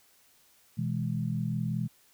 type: chord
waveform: sine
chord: E major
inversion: second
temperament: equal with one note detuned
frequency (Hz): 123.47 / 162.64 / 207.7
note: B2 / E3 / G#3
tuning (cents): 0 / -23 / 0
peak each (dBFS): -32 / -32 / -34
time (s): 0.77-1.88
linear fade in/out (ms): 20
effects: white hiss -63 dBFS RMS until 2.13 s